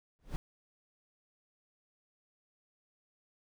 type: noise with exponential growth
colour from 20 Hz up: brown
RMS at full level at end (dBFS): -33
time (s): 0.19-0.36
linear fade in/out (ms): 0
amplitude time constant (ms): 35
effects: none